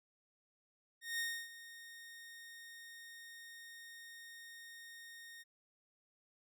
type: tone with ADSR envelope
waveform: sawtooth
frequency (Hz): 1850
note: A#6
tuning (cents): -14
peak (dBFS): -32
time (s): 1.01-5.44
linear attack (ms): 180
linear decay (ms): 290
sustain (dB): -16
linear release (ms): 27
effects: none